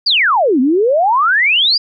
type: exponential two-way sweep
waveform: sine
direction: down then up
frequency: 4978 to 243.6 to 4978 Hz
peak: -9 dBFS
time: 0.06-1.78 s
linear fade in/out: 10 ms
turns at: 0.6 s
effects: none